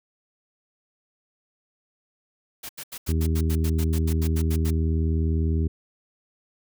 white noise bursts, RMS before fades -36 dBFS, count 15, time 2.63-4.708 s, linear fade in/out 10 ms, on 62 ms, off 82 ms
harmonic tone, 80 Hz, D#2, 49 cents sharp, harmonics 1 / 2 / 3 / 4 / 5, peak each -21 / -29 / -31 / -34 / -35 dBFS, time 3.08-5.68 s, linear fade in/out 10 ms
effects none

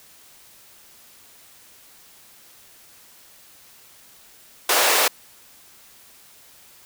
pink high-pass noise, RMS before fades -18 dBFS, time 4.69-5.08 s, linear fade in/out 5 ms, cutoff 460 Hz, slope 24 dB/octave, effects white hiss -50 dBFS RMS until 6.85 s

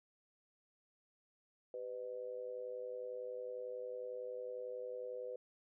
sine tone with amplitude modulation, 501 Hz, B4, 25 cents sharp, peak -38 dBFS, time 1.74-5.36 s, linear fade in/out 2 ms, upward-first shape sine, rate 111 Hz, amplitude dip 80%, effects none

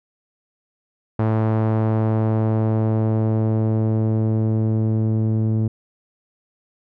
sawtooth tone with low-pass filter sweep, 110 Hz, A2, in tune, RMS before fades -19 dBFS, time 1.19-5.68 s, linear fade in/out 5 ms, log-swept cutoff 1100 to 290 Hz, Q 0.85, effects none

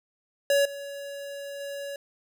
square tone with level steps, 563 Hz, C#5, 27 cents sharp, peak -20 / -36 / -34 dBFS, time 0.5-1.96 s, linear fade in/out 2 ms, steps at 0.65 / 1.6 s, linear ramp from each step 5 ms, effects none

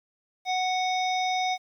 harmonic tone, 740 Hz, F#5, in tune, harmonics 1 / 3 / 5 / 7 / 8, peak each -25 / -32 / -34 / -40 / -42 dBFS, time 0.45-1.58 s, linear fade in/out 50 ms, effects 10-bit

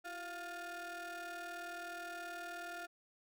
35% pulse ring-modulated tone, 356.5 Hz, F4, 36 cents sharp, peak -39 dBFS, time 0.04-2.87 s, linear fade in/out 20 ms, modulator 1050 Hz, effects none

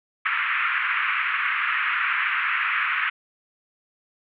pink band-pass noise, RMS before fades -24 dBFS, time 0.25-3.1 s, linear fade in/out 10 ms, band 1200 to 2600 Hz, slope 48 dB/octave, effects none

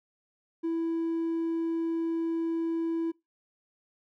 triangle tone, 330.2 Hz, E4, 3 cents sharp, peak -24 dBFS, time 0.63-3.12 s, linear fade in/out 20 ms, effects noise-tail reverb RT60 0.2 s tail -23 dB re dry + tanh soft clip ceiling -22 dBFS

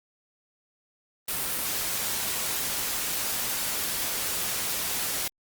white noise, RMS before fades -29 dBFS, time 1.28-5.28 s, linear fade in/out 5 ms, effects Opus 32 kbps

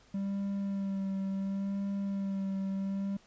triangle tone with vibrato, 196 Hz, G3, in tune, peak -29 dBFS, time 0.14-3.17 s, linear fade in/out 5 ms, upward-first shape sine, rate 0.71 Hz, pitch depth 23 cents each way, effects pink hiss -62 dBFS RMS until 3.26 s + resampled to 16000 Hz

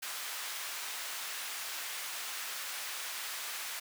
pink high-pass noise, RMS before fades -40 dBFS, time 0.02-3.8 s, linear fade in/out 10 ms, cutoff 1300 Hz, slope 12 dB/octave, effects none

